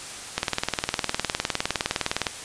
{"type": "click train", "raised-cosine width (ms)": 0.2, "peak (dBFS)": -5, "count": 38, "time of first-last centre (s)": [0.38, 2.268], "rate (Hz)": 19.6, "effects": ["white hiss -37 dBFS RMS until 2.44 s", "resampled to 22050 Hz"]}